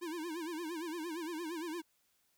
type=tone with vibrato; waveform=square; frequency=329.3 Hz; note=E4; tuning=2 cents flat; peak=-39 dBFS; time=0.01-1.82 s; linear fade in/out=20 ms; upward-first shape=sine; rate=8.7 Hz; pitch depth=130 cents each way; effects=white hiss -75 dBFS RMS until 2.37 s

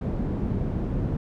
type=low-pass noise; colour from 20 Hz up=white; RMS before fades=-27 dBFS; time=0.01-1.17 s; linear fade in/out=5 ms; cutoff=210 Hz; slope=12 dB/octave; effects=none

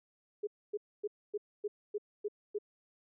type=tone bursts; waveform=sine; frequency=415.3 Hz; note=G#4; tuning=in tune; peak=-32 dBFS; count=8; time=0.43-2.586 s; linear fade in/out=10 ms; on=42 ms; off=260 ms; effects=none

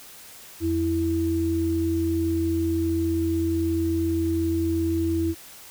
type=tone pair together; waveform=sine; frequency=86.85 / 329.6 Hz; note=F2 / E4; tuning=-9 / 0 cents; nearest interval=octave + major seventh; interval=2309 cents; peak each=-27 / -22 dBFS; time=0.6-5.35 s; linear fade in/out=50 ms; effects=white hiss -45 dBFS RMS until 5.7 s

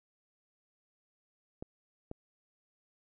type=clicks; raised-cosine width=2 ms; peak=-27 dBFS; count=2; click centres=1.625 / 2.114 s; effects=none

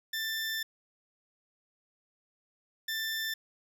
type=tone bursts at uneven times; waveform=20% pulse; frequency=1776 Hz; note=A6; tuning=16 cents sharp; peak=-27 dBFS; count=2; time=0.13-0.63 / 2.88-3.34 s; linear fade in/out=5 ms; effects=none

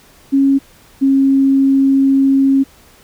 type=tone pair in turn; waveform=sine; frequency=274.1 / 271.4 Hz; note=C#4 / C#4; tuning=-19 / -36 cents; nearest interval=unison; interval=17 cents; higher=first; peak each=-8 dBFS; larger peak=neither; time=0.32-0.59 / 1.01-2.64 s; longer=second; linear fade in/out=20 ms; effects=pink hiss -46 dBFS RMS until 3.03 s

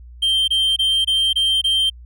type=tone bursts; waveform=triangle; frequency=3148 Hz; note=G7; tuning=7 cents sharp; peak=-13 dBFS; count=6; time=0.22-1.9 s; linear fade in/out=10 ms; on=260 ms; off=24 ms; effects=added 60 Hz sine -37 dBFS peak until 2.05 s

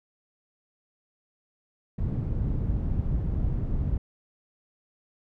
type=low-pass noise; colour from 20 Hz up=white; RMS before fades=-27 dBFS; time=1.98-3.98 s; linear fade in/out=5 ms; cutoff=100 Hz; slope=12 dB/octave; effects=none

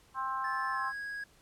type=harmonic tone; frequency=264.1 Hz; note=C4; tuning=16 cents sharp; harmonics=3 / 4 / 5 / 6; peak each=-41 / -33 / -40 / -44 dBFS; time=0.14-0.93 s; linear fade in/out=50 ms
type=tone with pitch glide; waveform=triangle; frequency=1741 to 1652.8 Hz; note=A6 to G#6; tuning=-19 to -9 cents; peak=-35 dBFS; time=0.44-1.24 s; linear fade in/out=5 ms; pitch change=-90 cents; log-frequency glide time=0.71-0.88 s
effects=pink hiss -63 dBFS RMS until 1.41 s + low-pass 12000 Hz 12 dB/octave

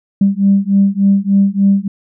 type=beating tone pair; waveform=sine; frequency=196 / 199.4 Hz; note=G3 / G3; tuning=0 / +30 cents; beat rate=3.4 Hz; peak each=-11 dBFS; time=0.21-1.88 s; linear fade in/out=5 ms; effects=tanh soft clip ceiling -1 dBFS

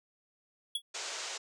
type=tone with exponential decay; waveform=square; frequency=3358 Hz; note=G#7; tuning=18 cents sharp; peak=-28 dBFS; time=0.75-0.82 s; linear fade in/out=5 ms; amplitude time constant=15 ms
type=band-pass noise; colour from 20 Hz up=white; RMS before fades=-40 dBFS; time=0.94-1.38 s; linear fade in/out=10 ms; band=360 to 7600 Hz; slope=48 dB/octave
effects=none

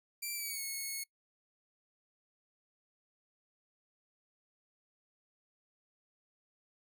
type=tone with pitch glide; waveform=5% pulse; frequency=2349 to 2192 Hz; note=D7 to C#7; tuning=0 to -20 cents; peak=-28 dBFS; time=0.22-1.04 s; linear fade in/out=10 ms; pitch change=-120 cents; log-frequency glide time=0.34-0.62 s; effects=noise-tail reverb RT60 0.1 s tail -23 dB re dry

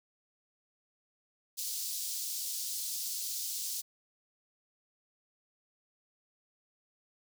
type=high-pass noise; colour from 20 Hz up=pink; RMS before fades=-37 dBFS; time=1.57-3.82 s; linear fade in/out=20 ms; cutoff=4500 Hz; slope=24 dB/octave; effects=none

